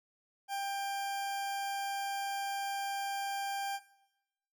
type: tone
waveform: 40% pulse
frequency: 793 Hz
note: G5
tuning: 20 cents sharp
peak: -33 dBFS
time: 0.48-3.8 s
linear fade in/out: 50 ms
effects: noise-tail reverb RT60 0.9 s tail -18 dB re dry